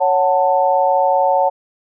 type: chord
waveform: sine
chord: F# minor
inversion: second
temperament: just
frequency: 555 / 740 / 888 Hz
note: C#5 / F#5 / A5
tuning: +2 / 0 / +16 cents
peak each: -16 dBFS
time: 0-1.5 s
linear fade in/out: 20 ms
effects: none